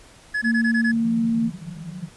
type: tone bursts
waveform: triangle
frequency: 1700 Hz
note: G#6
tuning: 40 cents sharp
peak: -19 dBFS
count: 6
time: 0.34-0.919 s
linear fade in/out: 10 ms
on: 79 ms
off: 21 ms
type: tone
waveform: sine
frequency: 229 Hz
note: A#3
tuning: 31 cents flat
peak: -18 dBFS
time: 0.42-1.51 s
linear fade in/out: 50 ms
type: band-pass noise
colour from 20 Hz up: pink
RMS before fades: -34 dBFS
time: 0.93-2.09 s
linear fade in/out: 5 ms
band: 160 to 180 Hz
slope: 96 dB/octave
effects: pink hiss -49 dBFS RMS until 2.16 s + resampled to 24000 Hz